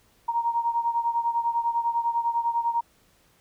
sine beating tone pair, 932.3 / 942.3 Hz, A#5 / A#5, 0 / +18 cents, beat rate 10 Hz, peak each -24 / -28 dBFS, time 0.28-2.81 s, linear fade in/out 10 ms, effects pink hiss -62 dBFS RMS until 3.4 s

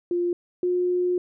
sine tone pair in turn, 350 / 358.6 Hz, F4 / F4, +4 / +46 cents, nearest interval unison, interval 42 cents, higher second, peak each -21 / -20 dBFS, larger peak second, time 0.11-0.33 / 0.63-1.18 s, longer second, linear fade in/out 2 ms, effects none

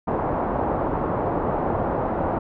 white low-pass noise, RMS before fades -24 dBFS, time 0.07-2.39 s, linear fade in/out 10 ms, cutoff 940 Hz, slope 24 dB/octave, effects none

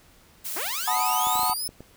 blue noise, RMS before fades -32 dBFS, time 0.44-1.52 s, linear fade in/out 20 ms
10% pulse linear sweep, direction up, 282.2 to 5320 Hz, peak -22 dBFS, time 0.56-1.68 s, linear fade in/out 5 ms
triangle chord, B dominant seventh, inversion second, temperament equal, 740 / 880 / 987.8 / 1244.5 Hz, F#5 / A5 / B5 / D#6, 0 / 0 / 0 / 0 cents, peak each -26 dBFS, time 0.87-1.54 s, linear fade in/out 10 ms
clicks, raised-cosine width 2 ms, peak -28 dBFS, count 7, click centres 1.27 / 1.356 / 1.394 / 1.432 / 1.497 / 1.691 / 1.806 s
effects pink hiss -56 dBFS RMS until 1.96 s

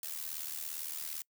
blue noise with amplitude modulation, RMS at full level -37 dBFS, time 0.03-1.22 s, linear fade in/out 2 ms, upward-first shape sine, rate 77.6 Hz, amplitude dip 75%, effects noise-tail reverb RT60 0.1 s tail -25 dB re dry

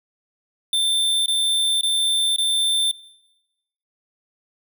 square tone bursts, 3562 Hz, A7, 21 cents sharp, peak -18 dBFS, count 4, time 0.73-2.913 s, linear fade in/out 2 ms, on 530 ms, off 21 ms, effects noise-tail reverb RT60 1.0 s tail -22 dB re dry

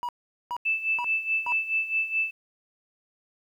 triangle tone bursts, 967 Hz, B5, 37 cents flat, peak -26 dBFS, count 4, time 0.03-1.522 s, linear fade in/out 0 ms, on 58 ms, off 420 ms
sine tone with tremolo, 2637 Hz, E7, in tune, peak -21 dBFS, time 0.65-2.31 s, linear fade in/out 10 ms, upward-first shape sine, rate 4.7 Hz, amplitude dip 75%
effects 10-bit

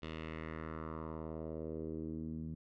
10% pulse tone with low-pass filter sweep, 79.5 Hz, D#2, 38 cents sharp, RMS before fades -43 dBFS, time 0.02-2.55 s, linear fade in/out 10 ms, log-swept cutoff 3300 to 190 Hz, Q 2.3, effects none

